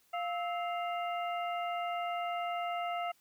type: harmonic tone with a mistuned harmonic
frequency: 698.5 Hz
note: F5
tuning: in tune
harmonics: 1 / 2 / 3 / 4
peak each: -34 / -40 / -44 / -46 dBFS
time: 0.13-3.12 s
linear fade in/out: 10 ms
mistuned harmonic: 2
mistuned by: -120 cents
effects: white hiss -69 dBFS RMS until 3.2 s